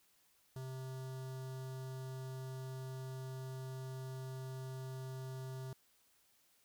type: tone with notch filter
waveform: square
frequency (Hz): 130.81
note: C3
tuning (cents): 0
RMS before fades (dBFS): -45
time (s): 0.56-5.73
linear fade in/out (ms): 2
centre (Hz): 2300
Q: 1.3
effects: white hiss -72 dBFS RMS until 6.64 s